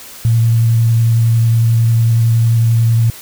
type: tone with vibrato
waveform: sine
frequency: 114.9 Hz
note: A#2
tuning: 25 cents flat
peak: -8 dBFS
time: 0.25-3.1 s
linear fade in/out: 0 ms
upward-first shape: sine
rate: 11 Hz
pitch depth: 14 cents each way
effects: white hiss -34 dBFS RMS until 3.21 s